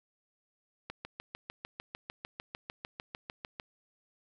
click train, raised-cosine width 0.3 ms, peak -23 dBFS, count 19, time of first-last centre 0.9-3.599 s, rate 6.67 Hz, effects none

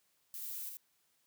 violet noise with echo, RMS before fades -44 dBFS, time 0.34-0.69 s, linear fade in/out 0 ms, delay 80 ms, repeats 1, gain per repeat -3 dB, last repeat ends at 0.77 s, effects white hiss -75 dBFS RMS until 1.26 s + high-pass 80 Hz 12 dB/octave

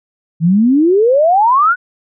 sine exponential sweep, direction up, 155.56 to 1506 Hz, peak -7 dBFS, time 0.4-1.76 s, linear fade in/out 50 ms, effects none

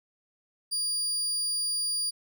30% pulse tone, 4800 Hz, D8, 37 cents sharp, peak -24 dBFS, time 0.71-2.11 s, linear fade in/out 20 ms, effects none

